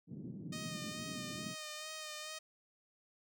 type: band-pass noise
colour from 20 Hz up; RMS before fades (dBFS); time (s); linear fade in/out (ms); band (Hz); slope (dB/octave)
pink; -46; 0.07-1.56; 50; 150 to 270; 24
type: tone with vibrato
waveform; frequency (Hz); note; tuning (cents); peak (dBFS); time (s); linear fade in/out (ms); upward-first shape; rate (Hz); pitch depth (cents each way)
5% pulse; 617; D#5; -15; -32; 0.52-2.39; 10; sine; 2.3; 27
effects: none